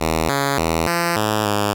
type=tone with pitch steps; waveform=5% pulse; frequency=80.2 / 139.6 / 81.9 / 171.1 / 106.9 / 103.1 Hz; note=E2 / C#3 / E2 / F3 / A2 / G#2; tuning=-47 / +13 / -11 / -35 / -49 / -12 cents; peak=-6 dBFS; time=0-1.74 s; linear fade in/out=20 ms; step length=290 ms; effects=none